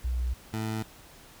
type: tone pair in turn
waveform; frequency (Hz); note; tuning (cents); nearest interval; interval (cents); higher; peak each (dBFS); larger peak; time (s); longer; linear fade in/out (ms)
sine / 20% pulse; 61.7 / 109.94; B1 / A2; -1 / -1; minor seventh; 1000; second; -26 / -25; second; 0.04-0.34 / 0.53-0.83; neither; 10
effects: pink hiss -52 dBFS RMS until 1.4 s